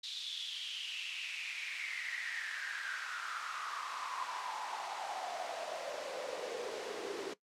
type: noise with high-pass filter sweep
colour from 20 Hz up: pink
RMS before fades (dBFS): -41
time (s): 0.03-7.34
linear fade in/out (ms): 10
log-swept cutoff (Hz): 3800 to 380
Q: 6.7
effects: noise-tail reverb RT60 0.1 s tail -17 dB re dry + low-pass 6000 Hz 12 dB/octave